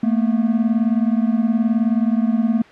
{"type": "beating tone pair", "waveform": "triangle", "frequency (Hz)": [220, 239], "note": ["A3", "A#3"], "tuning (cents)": [0, 43], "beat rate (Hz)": 19, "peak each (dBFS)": [-15, -17], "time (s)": [0.03, 2.62], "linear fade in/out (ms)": 5, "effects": ["white hiss -43 dBFS RMS until 2.71 s", "low-pass 2000 Hz 12 dB/octave"]}